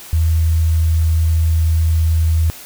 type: tone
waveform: sine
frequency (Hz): 80.9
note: E2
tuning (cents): -32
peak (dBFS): -11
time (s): 0.13-2.5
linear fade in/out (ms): 0
effects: white hiss -36 dBFS RMS until 2.65 s